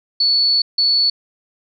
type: tone bursts at uneven times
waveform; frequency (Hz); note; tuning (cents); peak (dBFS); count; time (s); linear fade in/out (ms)
sine; 4435; C#8; 0; -12; 2; 0.2-0.62 / 0.78-1.1; 5
effects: none